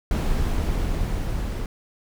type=noise with level ramp; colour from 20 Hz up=brown; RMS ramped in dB=-21 to -27 dBFS; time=0.11-1.66 s; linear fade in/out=2 ms; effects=none